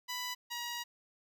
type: tone pair in turn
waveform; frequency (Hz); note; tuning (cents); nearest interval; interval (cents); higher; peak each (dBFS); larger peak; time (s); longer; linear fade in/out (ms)
10% pulse; 990 / 955.1; B5 / A#5; +4 / +42; minor second; 62; first; -28 / -29; first; 0.08-0.35 / 0.5-0.84; second; 20
effects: none